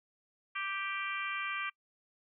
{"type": "harmonic tone", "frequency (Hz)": 392, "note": "G4", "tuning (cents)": 0, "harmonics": [3, 4, 5, 6, 7, 8], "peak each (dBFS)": [-39, -41, -43, -39, -45, -47], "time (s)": [0.55, 1.7], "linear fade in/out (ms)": 10, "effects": ["noise-tail reverb RT60 0.1 s tail -26 dB re dry"]}